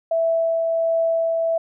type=tone with tremolo; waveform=sine; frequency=659.3 Hz; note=E5; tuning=in tune; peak=-16 dBFS; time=0.11-1.58 s; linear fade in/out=5 ms; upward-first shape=triangle; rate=1.4 Hz; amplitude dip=25%; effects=none

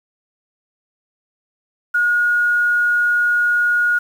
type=tone with quantisation; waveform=sine; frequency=1441 Hz; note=F#6; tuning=46 cents flat; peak=-13 dBFS; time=1.94-3.99 s; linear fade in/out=10 ms; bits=7; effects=none

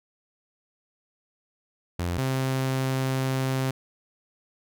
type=tone pair in turn; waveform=sawtooth; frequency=87.31 / 132.02 Hz; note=F2 / C3; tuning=0 / +16 cents; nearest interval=perfect fifth; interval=716 cents; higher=second; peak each=-22 / -20 dBFS; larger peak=second; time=1.99-2.18 / 2.18-3.71 s; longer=second; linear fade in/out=5 ms; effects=none

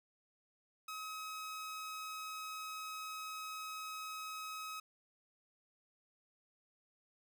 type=tone; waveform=sawtooth; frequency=1274 Hz; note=D#6; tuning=41 cents sharp; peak=-39 dBFS; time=0.88-4.8 s; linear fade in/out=5 ms; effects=none

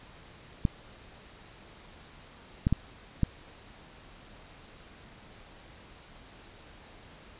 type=clicks; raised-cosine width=5 ms; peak=-11 dBFS; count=4; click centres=0.652 / 2.669 / 2.726 / 3.233 s; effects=pink hiss -52 dBFS RMS until 7.39 s + resampled to 8000 Hz

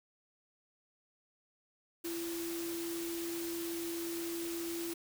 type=tone in noise; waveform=sine; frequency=337.6 Hz; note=E4; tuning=41 cents sharp; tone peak=-37 dBFS; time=2.04-4.94 s; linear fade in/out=10 ms; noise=white; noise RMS=-44 dBFS; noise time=2.04-4.94 s; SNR=+4 dB; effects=none

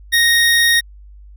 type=tone; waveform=25% pulse; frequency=1864.7 Hz; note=A#6; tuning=in tune; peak=-7 dBFS; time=0.12-0.81 s; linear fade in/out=20 ms; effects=added 50 Hz sine -37 dBFS peak until 1.36 s

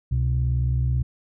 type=tone pair together; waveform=sine; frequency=67.2 / 125.76 Hz; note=C2 / B2; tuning=+47 / +32 cents; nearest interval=major seventh; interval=1085 cents; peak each=-21 dBFS; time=0.11-1.03 s; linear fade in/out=10 ms; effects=tanh soft clip ceiling -14 dBFS

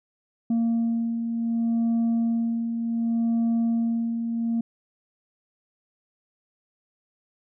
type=beating tone pair; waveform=sine; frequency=230.1 / 230.77 Hz; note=A#3 / A#3; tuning=-22 / -17 cents; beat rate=0.67 Hz; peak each=-28 / -20 dBFS; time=0.5-4.61 s; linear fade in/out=5 ms; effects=tanh soft clip ceiling -19 dBFS

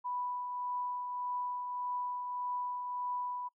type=tone with tremolo; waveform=sine; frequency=987.8 Hz; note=B5; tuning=in tune; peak=-33 dBFS; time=0.04-3.49 s; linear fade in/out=20 ms; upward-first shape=triangle; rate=1.7 Hz; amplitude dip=40%; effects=noise-tail reverb RT60 0.1 s tail -23 dB re dry

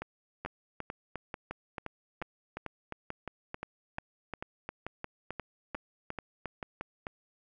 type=two click trains; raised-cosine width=0.5 ms; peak=-22 / -22 dBFS; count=17 / 19; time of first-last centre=0.02-7.068 / 0.45-6.81 s; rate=2.27 / 2.83 Hz; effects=none

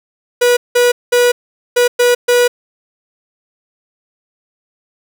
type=tone bursts at uneven times; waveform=45% pulse; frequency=487.3 Hz; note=B4; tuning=23 cents flat; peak=-8 dBFS; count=6; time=0.41-0.57 / 0.75-0.92 / 1.12-1.32 / 1.76-1.88 / 1.99-2.15 / 2.28-2.48 s; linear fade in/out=10 ms; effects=8-bit

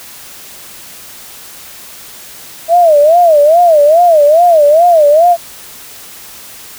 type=tone with vibrato; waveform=sine; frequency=640 Hz; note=D#5; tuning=49 cents sharp; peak=-3 dBFS; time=2.68-5.37 s; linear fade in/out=50 ms; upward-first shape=sine; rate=2.4 Hz; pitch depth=180 cents each way; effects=white hiss -32 dBFS RMS until 6.78 s

